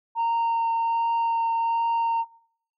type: tone with vibrato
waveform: sine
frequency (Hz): 921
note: A#5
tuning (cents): -21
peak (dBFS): -19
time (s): 0.15-2.25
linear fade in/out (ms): 50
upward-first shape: triangle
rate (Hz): 1.3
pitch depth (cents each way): 10
effects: noise-tail reverb RT60 0.6 s tail -22 dB re dry + tanh soft clip ceiling -20 dBFS

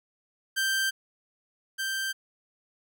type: tone pair in turn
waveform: sawtooth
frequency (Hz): 1568 / 1568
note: G6 / G6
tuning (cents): 0 / 0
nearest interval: unison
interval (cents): 0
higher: neither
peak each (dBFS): -21 / -25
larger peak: first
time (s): 0.56-0.91 / 1.78-2.13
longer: neither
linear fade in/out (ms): 20
effects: none

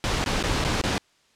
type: noise with dropouts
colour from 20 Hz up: pink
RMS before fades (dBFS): -24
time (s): 0.04-0.98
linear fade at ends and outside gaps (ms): 0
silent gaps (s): 0.241-0.261 / 0.427-0.438 / 0.641-0.648 / 0.814-0.838
effects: white hiss -62 dBFS RMS until 1.35 s + low-pass 6000 Hz 12 dB/octave

